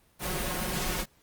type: noise with comb filter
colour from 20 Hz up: pink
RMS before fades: -31 dBFS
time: 0.19-1.06 s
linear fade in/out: 50 ms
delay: 5.5 ms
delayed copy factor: +0.65
effects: pink hiss -64 dBFS RMS until 1.22 s + Opus 32 kbps